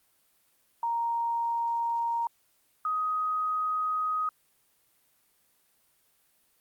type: tone pair in turn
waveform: sine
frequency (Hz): 932.3 / 1254.6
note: A#5 / D#6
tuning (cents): 0 / +14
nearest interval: perfect fourth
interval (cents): 514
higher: second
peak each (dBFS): -26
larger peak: neither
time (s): 0.83-2.27 / 2.85-4.29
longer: neither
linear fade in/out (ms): 2
effects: white hiss -68 dBFS RMS until 6.6 s + Opus 32 kbps